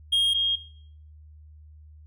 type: tone pair in turn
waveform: triangle / sine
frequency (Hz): 3245 / 3245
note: G#7 / G#7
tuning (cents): -41 / -41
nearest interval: unison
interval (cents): 0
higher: neither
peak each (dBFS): -17 / -20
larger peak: first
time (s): 0.12-0.34 / 0.34-0.56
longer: neither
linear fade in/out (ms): 10
effects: noise-tail reverb RT60 0.6 s tail -20 dB re dry + added 76 Hz sine -46 dBFS peak until 2.06 s